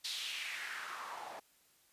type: noise with band-pass filter sweep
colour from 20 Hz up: white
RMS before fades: -43 dBFS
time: 0.04-1.4 s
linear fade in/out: 10 ms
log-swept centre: 4100 to 680 Hz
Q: 3.1
effects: white hiss -69 dBFS RMS until 1.92 s + resampled to 32000 Hz